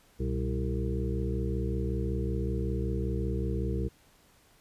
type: harmonic tone with a mistuned harmonic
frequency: 65.3 Hz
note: C2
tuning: 3 cents flat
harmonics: 1 / 2 / 3 / 5 / 6 / 7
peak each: -31 / -34 / -36 / -38 / -39 / -39 dBFS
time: 0.19-3.89 s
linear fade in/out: 20 ms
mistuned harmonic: 2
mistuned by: -120 cents
effects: pink hiss -62 dBFS RMS until 4.6 s + resampled to 32000 Hz